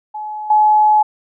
sine tone with level steps, 851 Hz, G#5, 42 cents sharp, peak -23 / -8 dBFS, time 0.14-1.03 s, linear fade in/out 10 ms, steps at 0.5 s, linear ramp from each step 5 ms, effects none

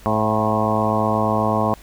harmonic tone with a mistuned harmonic, 108.1 Hz, A2, 30 cents flat, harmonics 1 / 2 / 3 / 4 / 5 / 6 / 7 / 8 / 9 / 10, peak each -25 / -23 / -29 / -28 / -26 / -24 / -26 / -28 / -26 / -25 dBFS, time 0.06-1.74 s, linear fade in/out 0 ms, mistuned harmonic 6, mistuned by +34 cents, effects added 50 Hz sine -44 dBFS peak until 1.82 s + pink hiss -47 dBFS RMS until 1.82 s

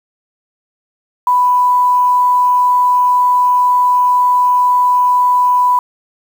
sine tone with quantisation, 991 Hz, B5, 6 cents sharp, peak -8 dBFS, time 1.27-5.79 s, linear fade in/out 2 ms, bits 6, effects none

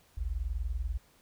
sine tone pair together, 49 / 69.3 Hz, G1 / C#2, 0 / 0 cents, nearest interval tritone, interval 600 cents, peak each -33 / -34 dBFS, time 0.17-0.98 s, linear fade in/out 10 ms, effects pink hiss -64 dBFS RMS until 1.21 s

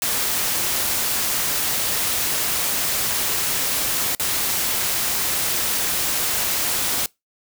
white noise with dropouts, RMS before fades -22 dBFS, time 0.02-7.06 s, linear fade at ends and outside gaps 1 ms, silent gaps 4.15-4.197 s, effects noise-tail reverb RT60 0.2 s tail -24 dB re dry

